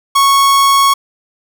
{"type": "tone", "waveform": "45% pulse", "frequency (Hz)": 1105, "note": "C#6", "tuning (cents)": -6, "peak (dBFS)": -7, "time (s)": [0.15, 0.94], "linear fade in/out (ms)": 10, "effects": []}